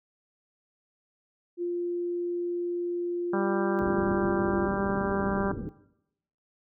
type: tone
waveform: sine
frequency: 349.2 Hz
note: F4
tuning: in tune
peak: -27 dBFS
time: 1.57-4.69 s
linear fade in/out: 50 ms
type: harmonic tone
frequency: 196.9 Hz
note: G3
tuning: 8 cents sharp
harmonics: 1 / 2 / 3 / 4 / 5 / 6 / 7 / 8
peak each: -30 / -33 / -35 / -36 / -37 / -38 / -38 / -39 dBFS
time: 3.33-5.52 s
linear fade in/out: 5 ms
type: low-pass noise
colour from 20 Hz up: white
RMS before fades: -35 dBFS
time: 3.79-5.69 s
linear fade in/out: 0 ms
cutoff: 420 Hz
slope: 48 dB/octave
effects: noise-tail reverb RT60 0.8 s tail -17 dB re dry